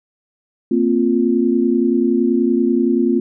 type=chord; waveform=sine; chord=Bb suspended second; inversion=none; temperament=equal with one note detuned; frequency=231.1 / 261.6 / 349.2 Hz; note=Bb3 / C4 / F4; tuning=-15 / 0 / 0 cents; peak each=-17 dBFS; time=0.71-3.2 s; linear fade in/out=5 ms; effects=none